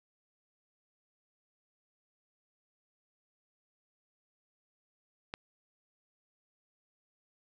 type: click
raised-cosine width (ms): 0.3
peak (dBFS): -21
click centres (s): 5.339
effects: none